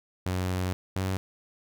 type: tone pair in turn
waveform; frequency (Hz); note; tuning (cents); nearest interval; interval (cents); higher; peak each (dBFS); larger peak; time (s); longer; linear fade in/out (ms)
sawtooth; 91.8 / 94.49; F#2 / F#2; -13 / +37; minor second; 50; second; -23; neither; 0.26-0.73 / 0.96-1.17; first; 0
effects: none